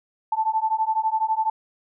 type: beating tone pair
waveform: sine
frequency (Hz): 874 / 886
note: A5 / A5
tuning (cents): -12 / +12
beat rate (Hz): 12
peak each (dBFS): -23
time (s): 0.32-1.5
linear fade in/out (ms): 5
effects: none